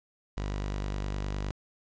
sawtooth tone, 49.75 Hz, G1, 26 cents sharp, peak -27 dBFS, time 0.37-1.51 s, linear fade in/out 0 ms, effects resampled to 16000 Hz + 9-bit

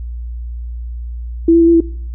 sine tone with pitch steps, 331.8 / 335.7 / 332.2 / 337.2 / 331.9 Hz, E4 / E4 / E4 / E4 / E4, +11 / +32 / +13 / +39 / +12 cents, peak -5 dBFS, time 1.48-1.805 s, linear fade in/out 5 ms, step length 65 ms, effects noise-tail reverb RT60 0.5 s tail -20 dB re dry + added 59 Hz sine -22 dBFS peak until 2.14 s

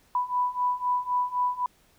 sine beating tone pair, 987.8 / 991.7 Hz, B5 / B5, 0 / +7 cents, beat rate 3.9 Hz, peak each -28 / -26 dBFS, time 0.15-1.66 s, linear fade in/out 2 ms, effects pink hiss -62 dBFS RMS until 1.98 s

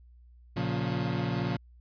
30% pulse chord, Bb minor, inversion none, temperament equal with one note detuned, 116.54 / 138.59 / 177.05 Hz, Bb2 / Db3 / F3, 0 / 0 / +24 cents, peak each -30 dBFS, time 0.56-1.57 s, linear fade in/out 10 ms, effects added 60 Hz sine -52 dBFS peak until 1.8 s + resampled to 11025 Hz

